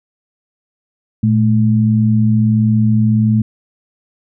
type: tone pair together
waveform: sine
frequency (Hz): 114.32 / 215.8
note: A#2 / A3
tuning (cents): -33 / -33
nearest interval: major seventh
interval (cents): 1100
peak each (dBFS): -12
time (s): 1.23-3.42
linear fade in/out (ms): 5
effects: none